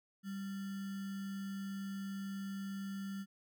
sine tone with sample-and-hold, 196 Hz, G3, in tune, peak -39 dBFS, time 0.23-3.26 s, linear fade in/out 50 ms, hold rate 1575 Hz, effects none

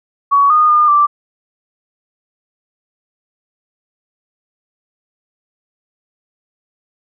sine tone with pitch steps, 1125 / 1228 / 1212 / 1172 Hz, C#6 / D#6 / D#6 / D6, +25 / -23 / -46 / -4 cents, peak -7 dBFS, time 0.31-1.07 s, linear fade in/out 20 ms, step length 190 ms, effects none

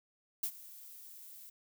violet noise with ADSR envelope, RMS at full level -33 dBFS, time 0.43-1.5 s, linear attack 5 ms, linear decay 71 ms, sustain -19 dB, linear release 8 ms, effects none

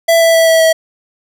square tone with pitch steps, 665 / 660.4 / 655.8 / 651.3 / 646.8 Hz, E5 / E5 / E5 / E5 / E5, +15 / +3 / -9 / -21 / -33 cents, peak -7 dBFS, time 0.08-0.73 s, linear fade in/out 10 ms, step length 130 ms, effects none

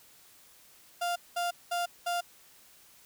35% pulse tone bursts, 698.5 Hz, F5, in tune, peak -27 dBFS, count 4, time 1.01-2.21 s, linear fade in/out 10 ms, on 150 ms, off 200 ms, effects white hiss -58 dBFS RMS until 3.05 s

